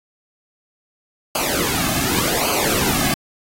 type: noise with flanger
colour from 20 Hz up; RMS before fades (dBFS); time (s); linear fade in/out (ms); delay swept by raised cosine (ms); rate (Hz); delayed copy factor
pink; -20; 1.35-3.14; 2; 0.54 to 2.14; 0.87; -0.8
effects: AAC 48 kbps